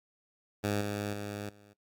10% pulse tone with level steps, 102.8 Hz, G#2, 17 cents flat, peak -21 / -25 / -29 / -48 dBFS, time 0.63-1.74 s, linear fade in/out 20 ms, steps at 0.81 / 1.13 / 1.49 s, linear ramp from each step 5 ms, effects noise-tail reverb RT60 0.1 s tail -19 dB re dry + Opus 48 kbps

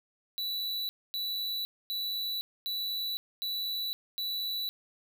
square tone bursts, 3951 Hz, B7, in tune, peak -32 dBFS, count 6, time 0.38-4.69 s, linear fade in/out 0 ms, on 510 ms, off 250 ms, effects none

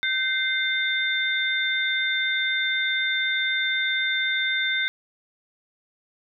sine tone cluster, 1548 / 2089 / 3602 Hz, G6 / C7 / A7, -22 / -3 / +40 cents, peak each -26 dBFS, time 0.03-4.88 s, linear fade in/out 0 ms, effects none

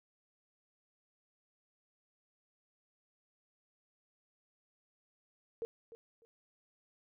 sine tone with echo, 458.9 Hz, A#4, 27 cents flat, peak -35 dBFS, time 5.62-5.65 s, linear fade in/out 0 ms, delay 300 ms, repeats 2, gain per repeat -14 dB, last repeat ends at 6.25 s, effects none

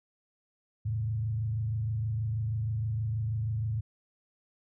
sine tone with frequency modulation, 110 Hz, A2, in tune, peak -28 dBFS, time 0.85-3.81 s, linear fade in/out 10 ms, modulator 26.3 Hz, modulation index 0.58, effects none

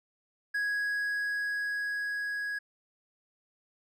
triangle tone with level ramp, 1661.2 Hz, G#6, in tune, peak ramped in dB -26 to -30 dBFS, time 0.54-2.59 s, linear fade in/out 10 ms, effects none

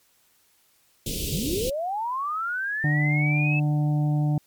pink band-stop noise, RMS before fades -29 dBFS, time 1.06-1.7 s, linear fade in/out 5 ms, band 510 to 2700 Hz, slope 48 dB/octave
sine linear sweep, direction up, 123.47 to 2637 Hz, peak -25 dBFS, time 1.32-3.6 s, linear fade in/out 10 ms
harmonic tone, 149 Hz, D3, 25 cents sharp, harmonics 1 / 2 / 4 / 5 / 6, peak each -20 / -30 / -40 / -37 / -48 dBFS, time 2.84-4.38 s, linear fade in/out 2 ms
effects white hiss -63 dBFS RMS until 4.46 s + MP3 96 kbps

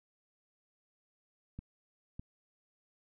clicks, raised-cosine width 5 ms, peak -30 dBFS, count 2, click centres 1.59 / 2.195 s, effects none

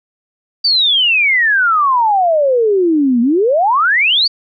sine exponential two-way sweep, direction down then up, 4699 to 229 to 4699 Hz, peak -9 dBFS, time 0.64-4.28 s, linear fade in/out 10 ms, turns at 3.21 s, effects none

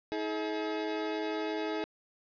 30% pulse tone pair together, 320 / 425.7 Hz, D#4 / G#4, +49 / +43 cents, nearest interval perfect fourth, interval 494 cents, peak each -32 / -32 dBFS, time 0.12-1.84 s, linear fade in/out 0 ms, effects resampled to 11025 Hz + 10-bit

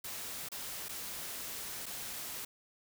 white noise with dropouts, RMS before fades -42 dBFS, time 0.04-2.45 s, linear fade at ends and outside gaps 5 ms, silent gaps 0.488-0.517 / 0.885-0.891 / 1.859-1.863 s, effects none

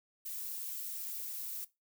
violet noise with flanger, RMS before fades -41 dBFS, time 0.25-1.65 s, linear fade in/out 10 ms, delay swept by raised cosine 2 to 6.4 ms, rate 2.9 Hz, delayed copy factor -0.7, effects noise-tail reverb RT60 0.2 s tail -17 dB re dry

